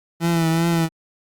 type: tone with vibrato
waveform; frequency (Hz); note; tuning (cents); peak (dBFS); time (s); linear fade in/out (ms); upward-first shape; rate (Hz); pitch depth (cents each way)
30% pulse; 165.9; E3; +11; -14; 0.2-0.89; 50; triangle; 2.6; 47
effects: Opus 48 kbps